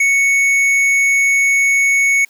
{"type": "tone with tanh clipping", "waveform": "sine", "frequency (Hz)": 2217, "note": "C#7", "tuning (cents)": 0, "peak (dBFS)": -12, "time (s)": [0, 2.25], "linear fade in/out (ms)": 5, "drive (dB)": 10, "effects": ["white hiss -52 dBFS RMS until 2.29 s", "high-pass 200 Hz 12 dB/octave"]}